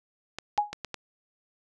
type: clicks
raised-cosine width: 0.2 ms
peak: -17 dBFS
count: 5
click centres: 0.386 / 0.577 / 0.73 / 0.847 / 0.943 s
type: tone with exponential decay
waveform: sine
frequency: 831 Hz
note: G#5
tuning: 1 cent sharp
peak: -17 dBFS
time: 0.58-0.73 s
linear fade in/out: 2 ms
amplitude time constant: 32 ms
effects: none